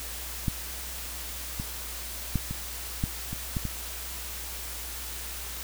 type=clicks; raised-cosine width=5 ms; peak=-13 / -20 / -13 / -20 / -14 / -21 / -16 / -19 dBFS; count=8; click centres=0.482 / 1.599 / 2.357 / 2.51 / 3.039 / 3.33 / 3.568 / 3.653 s; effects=added 60 Hz sine -41 dBFS peak until 5.63 s + white hiss -38 dBFS RMS until 5.63 s